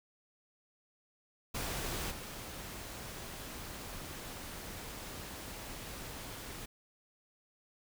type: noise with level steps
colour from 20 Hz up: pink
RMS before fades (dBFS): -38 / -45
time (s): 1.54-6.66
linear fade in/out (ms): 10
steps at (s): 2.1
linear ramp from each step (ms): 20
effects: none